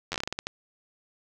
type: slowing click train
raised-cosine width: 0.2 ms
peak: -13 dBFS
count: 11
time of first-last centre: 0.12-0.469 s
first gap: 10 ms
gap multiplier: 1.26
effects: none